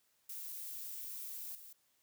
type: noise with level steps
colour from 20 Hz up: violet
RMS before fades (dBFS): -45 / -54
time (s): 0.29-1.73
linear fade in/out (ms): 5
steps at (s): 1.55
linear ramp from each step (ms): 2
effects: white hiss -75 dBFS RMS until 2.02 s + high-pass 60 Hz 12 dB/octave